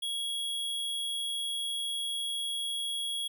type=tone; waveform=square; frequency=3322 Hz; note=G#7; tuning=in tune; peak=-32 dBFS; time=0.02-3.28 s; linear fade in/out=10 ms; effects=none